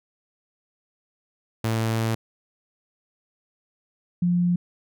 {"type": "tone pair in turn", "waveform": ["sawtooth", "sine"], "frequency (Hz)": [112.4, 175.98], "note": ["A2", "F3"], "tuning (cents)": [37, 13], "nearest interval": "minor sixth", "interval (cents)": 776, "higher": "second", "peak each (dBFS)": -18, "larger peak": "neither", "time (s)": [[1.64, 2.15], [4.22, 4.56]], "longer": "first", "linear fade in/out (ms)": 5, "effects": []}